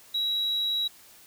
sine tone, 3876 Hz, B7, 33 cents flat, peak -23 dBFS, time 0.14-0.88 s, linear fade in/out 10 ms, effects tanh soft clip ceiling -22 dBFS + white hiss -53 dBFS RMS until 1.26 s

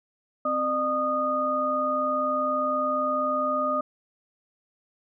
sine tone cluster, 260.3 / 603 / 1232 Hz, C4 / D5 / D#6, -9 / +46 / -17 cents, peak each -32 / -27 / -25 dBFS, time 0.45-3.81 s, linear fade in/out 5 ms, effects none

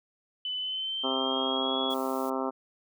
sine tone with pitch glide, 3006 to 3355 Hz, F#7 to G#7, +27 to +17 cents, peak -30 dBFS, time 0.45-1.94 s, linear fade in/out 2 ms, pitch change +190 cents, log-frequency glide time 0.58-1.78 s
harmonic tone, 132.2 Hz, C3, 18 cents sharp, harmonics 2 / 3 / 4 / 5 / 6 / 7 / 8 / 9 / 10, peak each -33 / -35 / -36 / -37 / -38 / -38 / -39 / -40 / -40 dBFS, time 1.03-2.51 s, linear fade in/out 20 ms
blue noise, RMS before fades -47 dBFS, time 1.9-2.3 s, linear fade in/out 5 ms
effects none

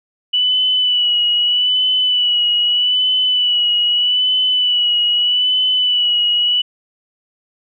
sine tone with vibrato, 2960 Hz, F#7, in tune, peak -12 dBFS, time 0.33-6.62 s, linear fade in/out 10 ms, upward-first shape sine, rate 0.8 Hz, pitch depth 35 cents each way, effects none

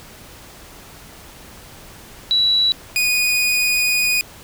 sine / sawtooth tone pair in turn, 3926 / 2473 Hz, B7 / D#7, -11 / -11 cents, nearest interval minor sixth, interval 800 cents, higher first, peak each -13 / -12 dBFS, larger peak second, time 2.31-2.72 / 2.96-4.21 s, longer second, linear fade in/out 0 ms, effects pink hiss -41 dBFS RMS until 4.43 s

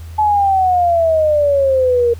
sine exponential sweep, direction down, 863 to 466.2 Hz, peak -10 dBFS, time 0.18-2.14 s, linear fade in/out 10 ms, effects added 82 Hz sine -28 dBFS peak until 2.19 s + pink hiss -45 dBFS RMS until 2.19 s

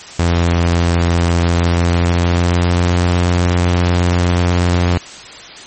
sawtooth tone with pitch glide, 85.7 to 88.16 Hz, F2 to F2, -32 to +17 cents, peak -7 dBFS, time 0.19-4.98 s, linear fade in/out 5 ms, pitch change +49 cents, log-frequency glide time 1.46-2.97 s, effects white hiss -33 dBFS RMS until 5.66 s + MP3 32 kbps

